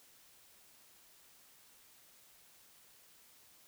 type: silence
effects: white hiss -63 dBFS RMS until 3.67 s